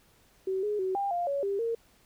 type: tone with pitch steps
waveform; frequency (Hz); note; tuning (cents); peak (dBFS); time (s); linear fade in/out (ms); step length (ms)
sine; 380.2 / 417.7 / 376.2 / 798 / 699 / 561 / 397.5 / 460.7; F#4 / G#4 / F#4 / G5 / F5 / C#5 / G4 / A#4; +47 / +10 / +29 / +31 / +1 / +21 / +24 / -20; -27; 0.47-1.75; 5; 160
effects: pink hiss -63 dBFS RMS until 2.05 s